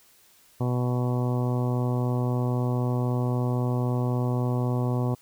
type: harmonic tone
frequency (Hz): 123.8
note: B2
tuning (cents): +5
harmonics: 1 / 2 / 3 / 4 / 5 / 6 / 7 / 8 / 9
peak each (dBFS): -24 / -30 / -34 / -36 / -38 / -40 / -41 / -42 / -43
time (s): 0.6-5.15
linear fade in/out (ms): 10
effects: white hiss -58 dBFS RMS until 5.21 s